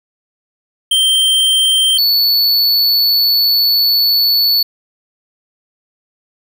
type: tone pair in turn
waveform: square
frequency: 3142 / 4443 Hz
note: G7 / C#8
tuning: +3 / +3 cents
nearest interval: tritone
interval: 600 cents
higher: second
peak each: -10 dBFS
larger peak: neither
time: 0.91-1.98 / 1.98-4.63 s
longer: second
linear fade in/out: 5 ms
effects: none